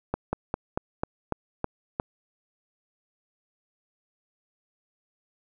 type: slowing click train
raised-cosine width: 1 ms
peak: -12 dBFS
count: 8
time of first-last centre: 0.14-1.999 s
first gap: 190 ms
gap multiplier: 1.11
effects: none

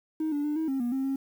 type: tone with pitch steps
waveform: triangle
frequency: 314.3 / 290 / 297.6 / 319 / 269 / 240.5 / 267 / 270.6 Hz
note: D#4 / D4 / D4 / D#4 / C4 / B3 / C4 / C#4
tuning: +18 / -22 / +23 / +43 / +48 / -46 / +35 / -42 cents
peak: -23 dBFS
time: 0.2-1.16 s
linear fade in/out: 5 ms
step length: 120 ms
effects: tanh soft clip ceiling -22 dBFS + 9-bit

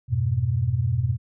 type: chord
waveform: sine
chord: F diminished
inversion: none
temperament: equal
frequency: 87.31 / 103.83 / 123.47 Hz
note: F2 / Ab2 / Cb3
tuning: 0 / 0 / 0 cents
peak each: -27 / -26 / -22 dBFS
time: 0.08-1.18 s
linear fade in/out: 50 ms
effects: none

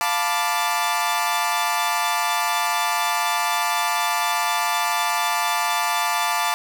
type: chord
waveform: sawtooth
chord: B half-diminished seventh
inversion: second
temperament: equal with one note detuned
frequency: 701.7 / 880 / 987.8 / 1174.7 Hz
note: F5 / A5 / B5 / D6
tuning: +8 / 0 / 0 / 0 cents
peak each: -23 / -20 / -25 / -21 dBFS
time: 0.01-6.54 s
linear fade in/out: 0 ms
effects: 7-bit

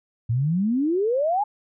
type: exponential sweep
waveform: sine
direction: up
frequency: 110 to 860 Hz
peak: -19 dBFS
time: 0.29-1.44 s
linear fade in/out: 10 ms
effects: none

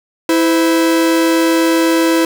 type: tone pair together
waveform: 45% pulse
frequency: 328 / 512 Hz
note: E4 / C5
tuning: -9 / -38 cents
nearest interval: minor sixth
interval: 771 cents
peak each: -11 / -17 dBFS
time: 0.29-2.25 s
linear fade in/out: 2 ms
effects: none

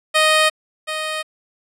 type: tone with echo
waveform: 10% pulse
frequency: 622.3 Hz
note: D#5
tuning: in tune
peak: -4 dBFS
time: 0.14-0.5 s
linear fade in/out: 20 ms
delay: 730 ms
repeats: 1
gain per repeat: -10 dB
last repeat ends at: 1.23 s
effects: low-pass 11000 Hz 12 dB/octave

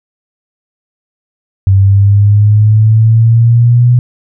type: exponential sweep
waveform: sine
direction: up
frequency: 96.2 to 123.47 Hz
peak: -3 dBFS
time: 1.67-3.99 s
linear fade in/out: 0 ms
effects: none

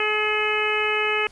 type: harmonic tone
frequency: 425.7 Hz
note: G#4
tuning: 43 cents sharp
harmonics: 1 / 2 / 3 / 4 / 5 / 6 / 7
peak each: -26 / -31 / -28 / -30 / -27 / -25 / -31 dBFS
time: 0-1.27 s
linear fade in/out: 2 ms
effects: pink hiss -52 dBFS RMS until 1.31 s + resampled to 24000 Hz

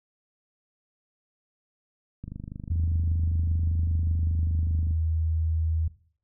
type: click train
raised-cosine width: 5 ms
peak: -24 dBFS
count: 68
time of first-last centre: 2.24-4.909 s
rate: 25.1 Hz
type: tone with pitch glide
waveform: sine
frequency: 82.41 to 80.39 Hz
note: E2 to E2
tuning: 0 to -43 cents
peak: -23 dBFS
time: 2.7-5.88 s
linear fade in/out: 5 ms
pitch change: -43 cents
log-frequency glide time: 3.79-5 s
effects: noise-tail reverb RT60 0.5 s tail -17 dB re dry

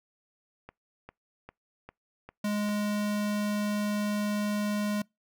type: click train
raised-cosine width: 0.5 ms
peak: -29 dBFS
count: 6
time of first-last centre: 0.69-2.69 s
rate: 2.5 Hz
type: tone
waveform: square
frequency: 207.8 Hz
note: G#3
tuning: 1 cent sharp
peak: -28 dBFS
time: 2.44-5.02 s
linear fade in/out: 5 ms
effects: noise-tail reverb RT60 0.2 s tail -25 dB re dry

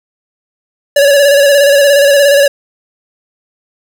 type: tone with vibrato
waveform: square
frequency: 566 Hz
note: C#5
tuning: 36 cents sharp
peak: -5 dBFS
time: 0.96-2.48 s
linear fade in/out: 5 ms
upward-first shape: square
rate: 17 Hz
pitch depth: 36 cents each way
effects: none

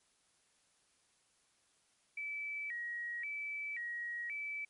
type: tone with vibrato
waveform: sine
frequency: 2093 Hz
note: C7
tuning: in tune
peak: -38 dBFS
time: 2.17-4.65 s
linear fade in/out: 5 ms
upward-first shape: square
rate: 0.94 Hz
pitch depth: 170 cents each way
effects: white hiss -73 dBFS RMS until 4.69 s + MP3 48 kbps

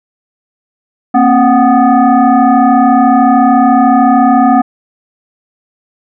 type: tone with frequency modulation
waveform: sine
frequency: 233.1 Hz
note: A#3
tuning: in tune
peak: -4 dBFS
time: 1.14-4.62 s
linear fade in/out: 10 ms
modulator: 500 Hz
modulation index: 1.6
effects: none

